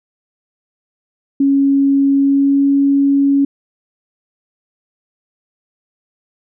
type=tone with pitch glide; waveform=sine; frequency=276.5 to 278.7 Hz; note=C#4 to C#4; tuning=-4 to +9 cents; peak=-9 dBFS; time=1.4-3.45 s; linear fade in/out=5 ms; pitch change=+13 cents; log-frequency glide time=2.16-2.66 s; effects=none